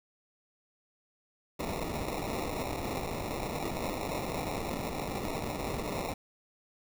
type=noise with sample-and-hold; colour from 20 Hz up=white; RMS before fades=-35 dBFS; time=1.59-6.14 s; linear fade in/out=10 ms; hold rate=1575 Hz; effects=none